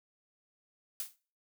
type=noise with exponential decay; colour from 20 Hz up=blue; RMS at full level=-33 dBFS; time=1-1.16 s; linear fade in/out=1 ms; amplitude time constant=33 ms; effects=noise-tail reverb RT60 0.4 s tail -21 dB re dry

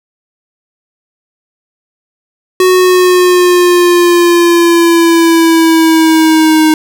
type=linear sweep; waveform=square; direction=down; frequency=370 to 311.5 Hz; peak=-5 dBFS; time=2.6-6.74 s; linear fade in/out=2 ms; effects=none

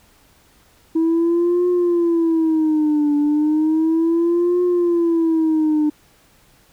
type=tone with vibrato; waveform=sine; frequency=322.8 Hz; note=E4; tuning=36 cents flat; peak=-12 dBFS; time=0.95-5.9 s; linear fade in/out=10 ms; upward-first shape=triangle; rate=0.34 Hz; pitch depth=180 cents each way; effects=tanh soft clip ceiling -12 dBFS + pink hiss -54 dBFS RMS until 6.72 s

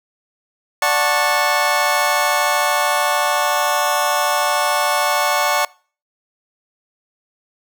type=chord; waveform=25% pulse; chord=D major seventh; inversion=none; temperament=just; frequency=587.3 / 734.2 / 881 / 1101.2 Hz; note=D5 / F#5 / A5 / C#6; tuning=0 / -14 / +2 / -12 cents; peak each=-17 dBFS; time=0.82-5.65 s; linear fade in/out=2 ms; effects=noise-tail reverb RT60 0.4 s tail -24 dB re dry

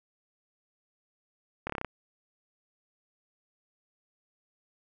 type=slowing click train; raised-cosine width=0.5 ms; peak=-17 dBFS; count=7; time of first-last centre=1.67-1.847 s; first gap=26 ms; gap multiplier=1.05; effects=none

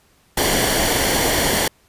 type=noise with comb filter; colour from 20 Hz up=pink; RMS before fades=-18 dBFS; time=0.37-1.68 s; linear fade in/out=5 ms; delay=0.78 ms; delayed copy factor=-0.55; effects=pink hiss -57 dBFS RMS until 1.88 s + resampled to 32000 Hz

